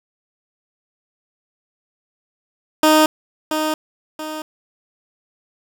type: tone with echo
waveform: 15% pulse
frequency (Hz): 309.8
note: D#4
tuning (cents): -7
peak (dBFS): -4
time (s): 2.83-3.06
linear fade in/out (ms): 2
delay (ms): 680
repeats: 2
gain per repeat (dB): -8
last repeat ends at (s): 4.42
effects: none